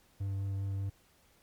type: tone with vibrato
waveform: triangle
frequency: 98 Hz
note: G2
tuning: in tune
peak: -30 dBFS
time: 0.2-0.9 s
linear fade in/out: 10 ms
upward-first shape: sine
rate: 5 Hz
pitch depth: 9 cents each way
effects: pink hiss -66 dBFS RMS until 1.42 s + MP3 96 kbps